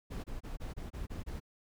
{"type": "noise bursts", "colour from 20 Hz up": "brown", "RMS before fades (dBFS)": -40, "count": 8, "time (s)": [0.1, 1.402], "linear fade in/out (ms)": 20, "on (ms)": 140, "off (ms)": 26, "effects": []}